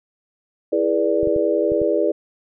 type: chord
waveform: sine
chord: E dominant seventh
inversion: none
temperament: equal with one note detuned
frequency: 329.6 / 415.3 / 486.2 / 587.3 Hz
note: E4 / G#4 / B4 / D5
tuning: 0 / 0 / -27 / 0 cents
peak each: -22 / -21 / -22 / -21 dBFS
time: 0.72-2.12 s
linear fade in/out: 10 ms
type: clicks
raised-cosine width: 5 ms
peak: -20 dBFS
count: 5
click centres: 1.231 / 1.273 / 1.363 / 1.719 / 1.817 s
effects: none